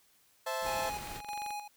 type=chord; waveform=30% pulse; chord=A minor; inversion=first; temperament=equal with one note detuned; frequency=523.3 / 659.3 / 873.4 Hz; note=C5 / E5 / A5; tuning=0 / 0 / -13 cents; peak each=-35 dBFS; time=0.46-0.9 s; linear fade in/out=10 ms
type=noise; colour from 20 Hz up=pink; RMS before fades=-44 dBFS; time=0.61-1.22 s; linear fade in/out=50 ms
type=tone with tremolo; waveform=square; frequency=830.6 Hz; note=G#5; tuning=in tune; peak=-37 dBFS; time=0.66-1.68 s; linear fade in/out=5 ms; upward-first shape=square; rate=1.6 Hz; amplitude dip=60%
type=click train; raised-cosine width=0.3 ms; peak=-30 dBFS; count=15; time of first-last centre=0.9-1.506 s; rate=23.1 Hz
effects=white hiss -67 dBFS RMS until 1.76 s